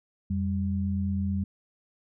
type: tone pair together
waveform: sine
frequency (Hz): 87.6 / 196.47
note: F2 / G3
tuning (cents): +6 / +4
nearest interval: octave + major second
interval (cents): 1398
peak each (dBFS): -28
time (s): 0.3-1.44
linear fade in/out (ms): 5
effects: none